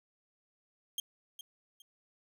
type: tone with echo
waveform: sawtooth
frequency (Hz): 3207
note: G7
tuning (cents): +39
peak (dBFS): -30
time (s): 0.98-1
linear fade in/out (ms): 2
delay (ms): 410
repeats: 2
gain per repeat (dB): -11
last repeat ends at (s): 1.82
effects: none